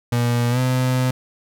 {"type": "tone with pitch glide", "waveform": "35% pulse", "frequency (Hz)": [119.9, 127.77], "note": ["A#2", "C3"], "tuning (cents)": [49, -41], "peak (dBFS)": -15, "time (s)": [0.12, 1.11], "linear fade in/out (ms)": 5, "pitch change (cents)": 110, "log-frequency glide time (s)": [0.5, 0.59], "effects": []}